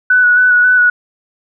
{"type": "tone with vibrato", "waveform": "sine", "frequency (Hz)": 1480, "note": "F#6", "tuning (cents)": 0, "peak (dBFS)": -6, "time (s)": [0.1, 0.9], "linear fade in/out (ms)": 5, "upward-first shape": "square", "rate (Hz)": 3.7, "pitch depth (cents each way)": 18, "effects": []}